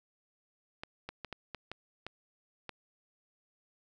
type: clicks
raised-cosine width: 0.3 ms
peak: -24 dBFS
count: 8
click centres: 0.835 / 1.09 / 1.247 / 1.327 / 1.547 / 1.716 / 2.066 / 2.693 s
effects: none